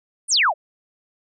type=exponential sweep; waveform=sine; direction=down; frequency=10080 to 554.4 Hz; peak=-14 dBFS; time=0.28-0.54 s; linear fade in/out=50 ms; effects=none